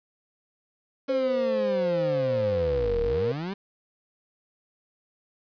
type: linear two-way sweep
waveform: 30% pulse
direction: down then up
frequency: 278 to 34.65 to 203.8 Hz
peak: -27 dBFS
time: 1.08-3.54 s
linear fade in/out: 10 ms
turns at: 3.02 s
type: tone with pitch glide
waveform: sine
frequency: 523.3 to 471.6 Hz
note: C5 to A#4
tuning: 0 to +20 cents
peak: -23 dBFS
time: 1.09-3.32 s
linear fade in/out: 5 ms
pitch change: -180 cents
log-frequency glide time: 2.45-2.96 s
effects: resampled to 11025 Hz + 9-bit